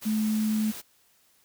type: tone in noise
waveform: sine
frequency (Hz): 216.3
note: A3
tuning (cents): -29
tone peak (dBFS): -23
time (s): 0.05-0.72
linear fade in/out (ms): 20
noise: white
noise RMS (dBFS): -40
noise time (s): 0.01-0.82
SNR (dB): +14
effects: white hiss -64 dBFS RMS until 1.44 s